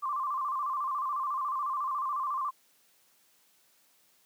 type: tone with vibrato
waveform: sine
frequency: 1108.7 Hz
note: C#6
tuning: in tune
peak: -29 dBFS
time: 0.02-2.51 s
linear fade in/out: 20 ms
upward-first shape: square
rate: 14 Hz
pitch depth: 91 cents each way
effects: white hiss -66 dBFS RMS until 4.25 s + high-pass 150 Hz 12 dB/octave